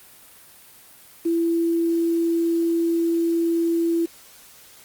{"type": "tone with quantisation", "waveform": "sine", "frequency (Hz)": 334.9, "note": "E4", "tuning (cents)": 27, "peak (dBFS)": -18, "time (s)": [1.25, 4.06], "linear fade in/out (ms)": 10, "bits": 7, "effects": ["white hiss -48 dBFS RMS until 4.84 s", "Opus 32 kbps"]}